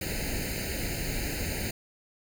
pink noise with comb filter, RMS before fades -32 dBFS, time 0.01-1.71 s, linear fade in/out 5 ms, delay 0.44 ms, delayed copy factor +1, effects none

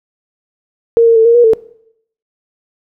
sine tone with pitch steps, 462.8 / 459.3 / 446.9 / 466.2 / 479.5 / 445.5 Hz, A#4 / A#4 / A4 / A#4 / A#4 / A4, -13 / -26 / +27 / 0 / +49 / +22 cents, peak -4 dBFS, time 0.97-1.534 s, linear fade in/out 0 ms, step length 94 ms, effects noise-tail reverb RT60 0.7 s tail -21 dB re dry

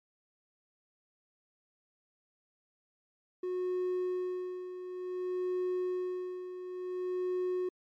triangle tone with tremolo, 364.7 Hz, F#4, 25 cents flat, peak -27 dBFS, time 3.43-7.69 s, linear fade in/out 5 ms, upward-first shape sine, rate 0.56 Hz, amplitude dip 70%, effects tanh soft clip ceiling -23 dBFS + MP3 64 kbps

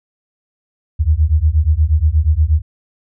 sine beating tone pair, 73.42 / 81.82 Hz, D2 / E2, 0 / -12 cents, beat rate 8.4 Hz, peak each -13 dBFS, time 0.99-2.62 s, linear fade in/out 20 ms, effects none

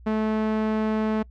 sawtooth tone with low-pass filter, 217.2 Hz, A3, 22 cents flat, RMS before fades -24 dBFS, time 0.06-1.23 s, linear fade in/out 10 ms, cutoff 1900 Hz, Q 0.51, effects noise-tail reverb RT60 0.1 s tail -25 dB re dry + added 60 Hz sine -44 dBFS peak until 1.3 s

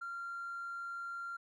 sine tone with hard clipping, 1383 Hz, F6, 17 cents flat, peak -40 dBFS, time 0.01-1.37 s, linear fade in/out 10 ms, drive 1 dB, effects none

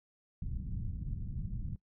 pink low-pass noise, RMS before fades -38 dBFS, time 0.42-1.76 s, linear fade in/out 2 ms, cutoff 170 Hz, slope 24 dB/octave, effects noise-tail reverb RT60 0.1 s tail -21 dB re dry

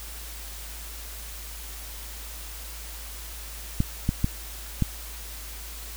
clicks, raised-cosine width 5 ms, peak -9 dBFS, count 4, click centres 3.804 / 4.091 / 4.244 / 4.823 s, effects added 54 Hz sine -39 dBFS peak until 5.96 s + white hiss -41 dBFS RMS until 5.96 s

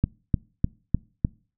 click train, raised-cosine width 5 ms, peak -7 dBFS, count 5, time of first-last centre 0.04-1.248 s, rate 3.31 Hz, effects noise-tail reverb RT60 0.4 s tail -25 dB re dry

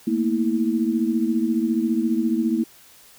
sine tone cluster, 223.5 / 238.1 / 324.7 Hz, A3 / A#3 / E4, +27 / +37 / -26 cents, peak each -23 dBFS, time 0.07-2.64 s, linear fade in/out 5 ms, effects white hiss -50 dBFS RMS until 3.18 s

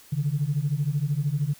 sine beating tone pair, 138.59 / 151.59 Hz, C#3 / D#3, 0 / -45 cents, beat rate 13 Hz, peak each -25 dBFS, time 0.12-1.54 s, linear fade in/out 10 ms, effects tanh soft clip ceiling -15 dBFS + white hiss -52 dBFS RMS until 1.59 s

